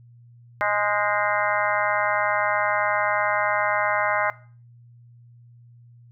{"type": "harmonic tone with a mistuned harmonic", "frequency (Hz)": 207.7, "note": "G#3", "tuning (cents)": 0, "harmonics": [3, 4, 5, 6, 7, 8, 9, 10], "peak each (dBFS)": [-26, -27, -28, -29, -29, -30, -31, -31], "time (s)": [0.61, 4.3], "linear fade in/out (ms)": 0, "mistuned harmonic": 8, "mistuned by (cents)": -73, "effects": ["noise-tail reverb RT60 0.4 s tail -19 dB re dry", "added 119 Hz sine -47 dBFS peak until 6.11 s"]}